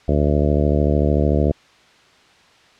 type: harmonic tone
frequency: 73.42 Hz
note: D2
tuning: in tune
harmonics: 1 / 2 / 3 / 4 / 5 / 6 / 7 / 8 / 9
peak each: -18 / -21 / -23 / -24 / -25 / -26 / -26 / -27 / -28 dBFS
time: 0.08-1.52 s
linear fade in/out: 5 ms
effects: white hiss -51 dBFS RMS until 2.79 s + low-pass 4000 Hz 12 dB/octave